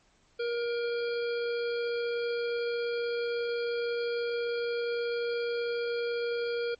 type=harmonic tone with a mistuned harmonic; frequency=473.1 Hz; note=A#4; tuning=26 cents sharp; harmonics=1 / 3 / 5 / 7 / 9 / 10; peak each=-29 / -39 / -43 / -46 / -48 / -49 dBFS; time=0.39-6.75 s; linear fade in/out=10 ms; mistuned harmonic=7; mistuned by=-18 cents; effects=pink hiss -66 dBFS RMS until 6.79 s + MP3 32 kbps